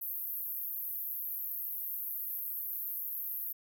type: band-pass noise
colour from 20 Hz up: pink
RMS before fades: -38 dBFS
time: 0.01-3.53 s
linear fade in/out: 10 ms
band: 12000 to 16000 Hz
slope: 96 dB/octave
effects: none